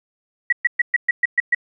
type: tone bursts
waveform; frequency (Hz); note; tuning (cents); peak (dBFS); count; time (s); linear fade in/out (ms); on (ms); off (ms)
sine; 1929; B6; -41; -12; 8; 0.5-1.548; 5; 26; 120
effects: 9-bit